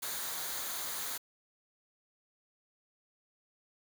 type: noise with comb filter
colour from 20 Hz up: white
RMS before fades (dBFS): -38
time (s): 0.02-1.18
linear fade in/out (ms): 10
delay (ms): 0.37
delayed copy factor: -0.5
effects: none